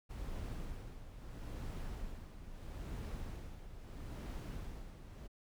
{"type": "noise with tremolo", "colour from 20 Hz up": "brown", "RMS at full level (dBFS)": -42, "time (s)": [0.09, 5.28], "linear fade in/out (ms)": 20, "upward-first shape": "sine", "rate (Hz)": 0.76, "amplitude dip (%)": 65, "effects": []}